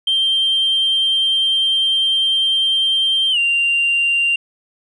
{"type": "tone with pitch glide", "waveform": "sine", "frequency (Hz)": [3155, 2779], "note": ["G7", "F7"], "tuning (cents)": [10, -9], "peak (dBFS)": -12, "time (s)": [0.07, 4.36], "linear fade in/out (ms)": 5, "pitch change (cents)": -219, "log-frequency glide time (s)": [3.31, 3.38], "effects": ["tanh soft clip ceiling -10 dBFS"]}